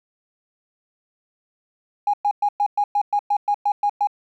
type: tone bursts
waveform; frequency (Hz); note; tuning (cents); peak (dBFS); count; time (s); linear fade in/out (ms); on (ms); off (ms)
triangle; 821; G#5; -20; -12; 12; 2.07-4.072; 5; 66; 110
effects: tanh soft clip ceiling -14 dBFS

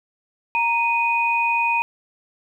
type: tone pair together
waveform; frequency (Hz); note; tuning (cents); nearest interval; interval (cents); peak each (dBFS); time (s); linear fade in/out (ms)
sine; 932.3 / 2486; A#5 / D#7; 0 / -2; octave + perfect fourth; 1698; -20; 0.55-1.82; 0
effects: 9-bit

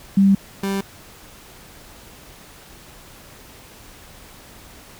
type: tone pair in turn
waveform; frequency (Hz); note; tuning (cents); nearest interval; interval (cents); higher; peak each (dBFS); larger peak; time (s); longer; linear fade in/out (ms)
sine / 30% pulse; 196 / 196; G3 / G3; 0 / 0; unison; 0; neither; -10 / -18; first; 0.17-0.35 / 0.63-0.81; neither; 5
effects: pink hiss -44 dBFS RMS until 4.99 s

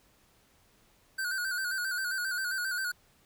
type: tone with vibrato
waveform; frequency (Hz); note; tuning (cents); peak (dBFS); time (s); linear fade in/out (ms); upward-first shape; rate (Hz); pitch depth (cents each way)
square; 1500; F#6; +23; -31; 1.18-2.92; 10; square; 7.5; 60
effects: pink hiss -65 dBFS RMS until 3.25 s

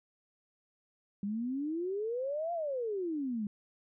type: exponential two-way sweep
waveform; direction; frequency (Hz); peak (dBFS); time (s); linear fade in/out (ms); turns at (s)
sine; up then down; 196 to 703 to 200.2; -32; 1.23-3.47; 2; 2.53
effects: none

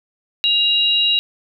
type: tone pair together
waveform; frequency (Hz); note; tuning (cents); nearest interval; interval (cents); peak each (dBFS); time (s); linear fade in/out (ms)
sine; 2811 / 3870; F7 / B7; +11 / -36; tritone; 553; -16; 0.44-1.19; 0
effects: none

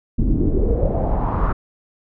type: noise with low-pass filter sweep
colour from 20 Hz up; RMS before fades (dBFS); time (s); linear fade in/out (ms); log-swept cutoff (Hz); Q
brown; -18; 0.18-1.53; 10; 250 to 1300; 4.2
effects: none

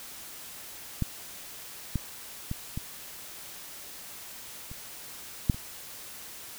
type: clicks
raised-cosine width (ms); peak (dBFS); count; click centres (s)
5; -14 / -15 / -19 / -20 / -29 / -9 / -28; 7; 1.023 / 1.957 / 2.514 / 2.775 / 4.715 / 5.498 / 5.545
effects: white hiss -44 dBFS RMS until 6.58 s

